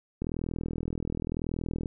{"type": "click train", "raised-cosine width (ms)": 3, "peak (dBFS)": -19, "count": 68, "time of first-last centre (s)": [0.22, 1.858], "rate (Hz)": 40.9, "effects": []}